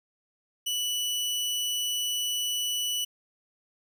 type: tone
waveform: sawtooth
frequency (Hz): 2960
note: F#7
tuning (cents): 0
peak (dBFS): -24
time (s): 0.66-3.05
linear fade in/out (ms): 10
effects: none